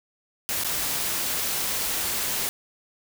white noise with dropouts, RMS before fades -27 dBFS, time 0.49-2.49 s, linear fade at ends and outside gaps 0 ms, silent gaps 0.636-0.646 s, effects none

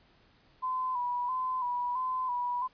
sine tone with vibrato, 1000 Hz, B5, 21 cents sharp, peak -29 dBFS, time 0.62-2.68 s, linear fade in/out 20 ms, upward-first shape square, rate 1.5 Hz, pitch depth 41 cents each way, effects pink hiss -64 dBFS RMS until 2.73 s + resampled to 11025 Hz

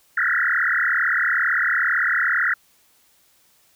sine tone with frequency modulation, 1661.2 Hz, G#6, in tune, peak -17 dBFS, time 0.17-2.54 s, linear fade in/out 5 ms, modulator 37.8 Hz, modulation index 8, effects white hiss -59 dBFS RMS until 3.75 s

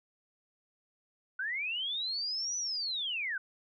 sine linear two-way sweep, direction up then down, 1462 to 5990 to 1462 Hz, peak -32 dBFS, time 1.39-3.38 s, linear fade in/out 5 ms, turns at 2.57 s, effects none

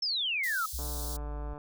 sine exponential sweep, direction down, 5430 to 1244.5 Hz, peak -28 dBFS, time 0.02-0.66 s, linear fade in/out 5 ms
white high-pass noise, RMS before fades -40 dBFS, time 0.43-1.17 s, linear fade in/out 10 ms, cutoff 3700 Hz, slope 48 dB/octave
sine tone with pitch glide, 61.74 to 54.69 Hz, B1 to A1, 0 to -10 cents, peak -34 dBFS, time 0.73-1.54 s, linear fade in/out 10 ms, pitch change -210 cents, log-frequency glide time 0.83-1.3 s
click train, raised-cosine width 1 ms, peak -31 dBFS, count 117, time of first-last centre 0.79-1.579 s, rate 147 Hz
effects none

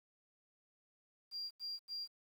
sine tone bursts, 4768 Hz, D8, 25 cents sharp, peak -39 dBFS, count 3, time 1.31-2.078 s, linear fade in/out 50 ms, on 200 ms, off 84 ms, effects tanh soft clip ceiling -36 dBFS + 11-bit

